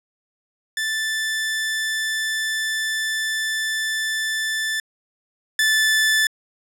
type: tone pair in turn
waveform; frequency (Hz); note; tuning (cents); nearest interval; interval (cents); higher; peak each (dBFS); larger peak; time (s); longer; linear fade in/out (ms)
sawtooth; 1760 / 1751.9; A6 / A6; 0 / -8; unison; 8; first; -18 / -12; second; 0.77-4.8 / 5.59-6.27; first; 2
effects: low-pass 12000 Hz 12 dB/octave